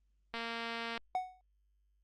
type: click train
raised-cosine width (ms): 0.3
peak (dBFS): -24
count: 148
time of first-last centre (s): 0.34-0.976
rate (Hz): 231
type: tone with exponential decay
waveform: triangle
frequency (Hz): 740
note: F#5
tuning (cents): 0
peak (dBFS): -26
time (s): 1.15-1.41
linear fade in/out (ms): 1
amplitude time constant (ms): 55
effects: added 50 Hz sine -70 dBFS peak until 2.03 s + Opus 32 kbps